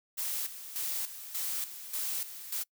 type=noise with tremolo; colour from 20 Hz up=blue; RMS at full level=-34 dBFS; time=0.17-2.64 s; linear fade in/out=20 ms; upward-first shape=square; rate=1.7 Hz; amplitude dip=70%; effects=noise-tail reverb RT60 0.1 s tail -26 dB re dry